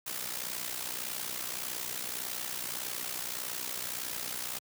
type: noise with amplitude modulation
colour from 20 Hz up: white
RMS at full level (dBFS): -34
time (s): 0.06-4.59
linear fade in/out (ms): 10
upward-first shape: sine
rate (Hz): 61.7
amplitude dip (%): 70
effects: high-pass 100 Hz 12 dB/octave